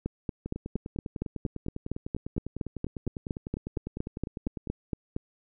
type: two click trains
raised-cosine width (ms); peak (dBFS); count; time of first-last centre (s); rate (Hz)
3; -17 / -22; 23 / 43; 0.06-5.164 / 0.46-4.673; 4.31 / 9.97
effects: none